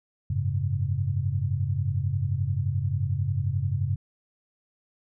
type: chord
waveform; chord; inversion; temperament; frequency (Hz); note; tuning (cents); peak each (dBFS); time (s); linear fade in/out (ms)
sine; F# suspended second; none; equal with one note detuned; 92.5 / 103.83 / 135.97; F#2 / G#2 / C#3; 0 / 0 / -33; -28; 0.3-3.96; 5
effects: none